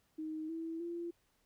sine tone with pitch steps, 313 / 327.2 / 342.1 Hz, D#4 / E4 / F4, +10 / -13 / -36 cents, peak -38 dBFS, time 0.18-1.11 s, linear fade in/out 10 ms, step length 310 ms, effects pink hiss -75 dBFS RMS until 1.45 s

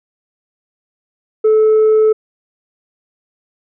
sine tone with tanh clipping, 434.5 Hz, A4, 22 cents flat, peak -8 dBFS, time 1.44-2.13 s, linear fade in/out 10 ms, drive 1 dB, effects none

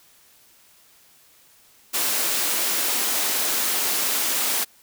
white high-pass noise, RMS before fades -23 dBFS, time 1.93-4.65 s, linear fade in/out 20 ms, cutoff 220 Hz, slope 24 dB/octave, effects white hiss -55 dBFS RMS until 4.82 s

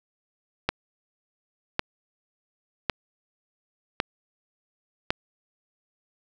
click train, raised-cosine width 0.3 ms, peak -6 dBFS, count 5, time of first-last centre 0.69-5.105 s, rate 0.906 Hz, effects none

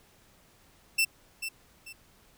sawtooth tone with echo, 2676 Hz, E7, 25 cents sharp, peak -19 dBFS, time 0.98-1.05 s, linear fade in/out 10 ms, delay 440 ms, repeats 2, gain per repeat -10 dB, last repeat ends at 1.93 s, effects pink hiss -61 dBFS RMS until 2.37 s

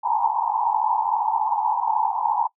pink band-pass noise, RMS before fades -22 dBFS, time 0.03-2.48 s, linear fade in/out 20 ms, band 830 to 960 Hz, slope 96 dB/octave, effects noise-tail reverb RT60 0.1 s tail -22 dB re dry

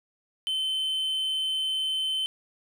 triangle tone, 3071 Hz, G7, 36 cents flat, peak -24 dBFS, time 0.47-2.26 s, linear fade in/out 0 ms, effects none

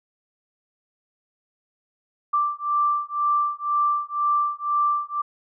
sine beating tone pair, 1174.7 / 1176.7 Hz, D6 / D6, 0 / +3 cents, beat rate 2 Hz, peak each -23 dBFS, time 2.33-5.22 s, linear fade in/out 10 ms, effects none

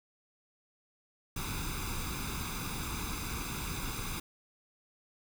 pink noise with comb filter, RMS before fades -37 dBFS, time 1.36-4.2 s, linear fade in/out 5 ms, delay 0.81 ms, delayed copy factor +0.75, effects none

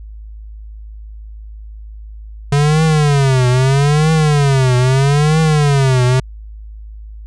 square tone with vibrato, 140.9 Hz, C#3, 29 cents sharp, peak -10 dBFS, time 2.52-6.2 s, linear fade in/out 5 ms, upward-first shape triangle, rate 0.78 Hz, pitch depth 230 cents each way, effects added 53 Hz sine -29 dBFS peak until 7.26 s + resampled to 22050 Hz

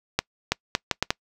accelerating click train, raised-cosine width 0.2 ms, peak -3 dBFS, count 6, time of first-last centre 0.19-1.105 s, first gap 330 ms, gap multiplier 0.7, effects noise-tail reverb RT60 0.1 s tail -26 dB re dry

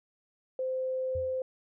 sine tone, 518 Hz, C5, 17 cents flat, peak -29 dBFS, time 0.59-1.42 s, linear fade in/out 2 ms
sine tone with exponential decay, 85.5 Hz, F2, 36 cents flat, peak -33 dBFS, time 1.15-1.42 s, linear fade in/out 5 ms, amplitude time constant 57 ms
effects none

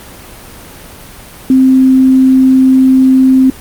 sine tone, 261.6 Hz, C4, in tune, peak -3 dBFS, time 1.5-3.5 s, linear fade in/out 2 ms, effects pink hiss -32 dBFS RMS until 3.6 s + Opus 32 kbps

